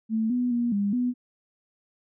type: tone with pitch steps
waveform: sine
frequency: 221.7 / 246.8 / 238.6 / 201.8 / 247 Hz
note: A3 / B3 / A#3 / G#3 / B3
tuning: +13 / -1 / +41 / -49 / 0 cents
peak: -22 dBFS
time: 0.09-1.14 s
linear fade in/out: 50 ms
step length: 210 ms
effects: none